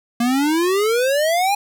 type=exponential sweep; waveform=square; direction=up; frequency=232.1 to 829 Hz; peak=-16 dBFS; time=0.2-1.55 s; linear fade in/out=5 ms; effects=none